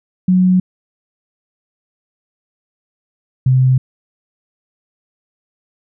sine tone pair in turn, 183.8 / 129.46 Hz, F#3 / C3, -11 / -18 cents, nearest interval tritone, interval 607 cents, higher first, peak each -8 dBFS, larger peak neither, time 0.28-0.6 / 3.46-3.78 s, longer neither, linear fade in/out 5 ms, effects none

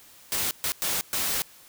white noise bursts at uneven times, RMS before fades -27 dBFS, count 4, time 0.32-0.51 / 0.64-0.72 / 0.82-1.01 / 1.13-1.42 s, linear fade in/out 0 ms, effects white hiss -52 dBFS RMS until 1.68 s

